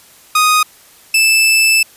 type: tone pair in turn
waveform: sawtooth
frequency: 1244.5 / 2635 Hz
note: D#6 / E7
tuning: 0 / -1 cents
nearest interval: octave + minor second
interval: 1299 cents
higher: second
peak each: -5 dBFS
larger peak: neither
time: 0.35-0.63 / 1.14-1.83 s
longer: second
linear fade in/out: 5 ms
effects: white hiss -44 dBFS RMS until 1.96 s + resampled to 32000 Hz